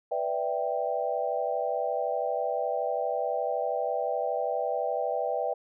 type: chord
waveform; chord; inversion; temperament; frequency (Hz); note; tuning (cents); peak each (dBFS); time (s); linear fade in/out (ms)
sine; E minor seventh; second; equal; 493.9 / 587.3 / 659.3 / 784; B4 / D5 / E5 / G5; 0 / 0 / 0 / 0; -32; 0.11-5.54; 10
effects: none